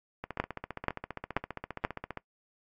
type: two click trains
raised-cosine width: 0.5 ms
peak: -21 / -11 dBFS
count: 30 / 4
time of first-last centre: 0.24-2.173 / 0.4-1.849 s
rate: 15 / 2.07 Hz
effects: noise-tail reverb RT60 0.1 s tail -20 dB re dry + AAC 64 kbps